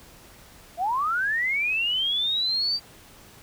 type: linear sweep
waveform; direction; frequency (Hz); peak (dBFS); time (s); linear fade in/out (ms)
sine; up; 654 to 4699; -22; 0.77-2.8; 50
effects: pink hiss -50 dBFS RMS until 3.42 s